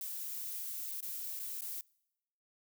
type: noise with dropouts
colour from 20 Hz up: violet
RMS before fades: -41 dBFS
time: 0.01-1.81 s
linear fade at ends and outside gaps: 1 ms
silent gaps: 1.006-1.027 / 1.393-1.397 / 1.609-1.619 s
effects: noise-tail reverb RT60 0.9 s tail -26 dB re dry